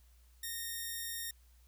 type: tone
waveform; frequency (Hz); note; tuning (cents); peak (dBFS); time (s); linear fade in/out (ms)
5% pulse; 1845; A#6; -18; -28; 0.43-1.31; 5
effects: added 60 Hz sine -60 dBFS peak until 1.67 s + white hiss -71 dBFS RMS until 1.67 s